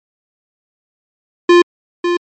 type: tone with echo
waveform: square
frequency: 349.2 Hz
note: F4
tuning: in tune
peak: -5 dBFS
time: 1.49-1.62 s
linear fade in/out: 5 ms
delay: 550 ms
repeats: 1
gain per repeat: -8 dB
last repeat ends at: 2.17 s
effects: low-pass 4000 Hz 12 dB/octave + MP3 32 kbps